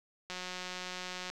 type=click train; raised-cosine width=0.2 ms; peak=-23 dBFS; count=183; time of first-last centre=0.3-1.3 s; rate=182 Hz; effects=none